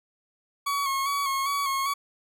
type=tone with vibrato; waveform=40% pulse; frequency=1108.7 Hz; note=C#6; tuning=in tune; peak=-24 dBFS; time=0.66-1.94 s; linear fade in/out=10 ms; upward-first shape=square; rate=2.5 Hz; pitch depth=34 cents each way; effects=none